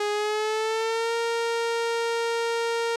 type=tone with pitch glide; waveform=sawtooth; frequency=415.3 to 463.5 Hz; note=G#4 to A#4; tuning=0 to -10 cents; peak=-20 dBFS; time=0-2.96 s; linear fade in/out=5 ms; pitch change=+190 cents; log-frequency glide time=0.11-1.14 s; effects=low-pass 7000 Hz 12 dB/octave